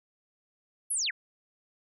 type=linear sweep; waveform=sine; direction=down; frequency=11540 to 1369 Hz; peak=-27 dBFS; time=0.9-1.11 s; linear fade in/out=10 ms; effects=none